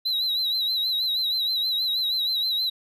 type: tone with vibrato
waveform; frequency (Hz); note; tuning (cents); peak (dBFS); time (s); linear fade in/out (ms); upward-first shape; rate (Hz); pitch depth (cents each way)
triangle; 3951; B7; 0; -21; 0.05-2.7; 10; sine; 6.3; 72
effects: none